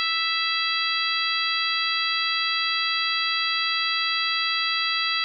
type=harmonic tone with a mistuned harmonic; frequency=659.3 Hz; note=E5; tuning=in tune; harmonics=2 / 3 / 4 / 5 / 6 / 7; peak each=-29 / -29 / -29 / -29 / -29 / -29 dBFS; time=0-5.24 s; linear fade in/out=0 ms; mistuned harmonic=7; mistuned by=+33 cents; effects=none